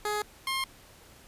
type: tone pair in turn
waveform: 15% pulse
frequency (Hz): 419.2 / 1065.2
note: G#4 / C6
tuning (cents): +16 / +31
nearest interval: octave + major third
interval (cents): 1615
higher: second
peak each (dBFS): -22 / -22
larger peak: neither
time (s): 0.05-0.22 / 0.47-0.64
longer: neither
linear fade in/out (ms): 2
effects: pink hiss -54 dBFS RMS until 1.27 s + resampled to 32000 Hz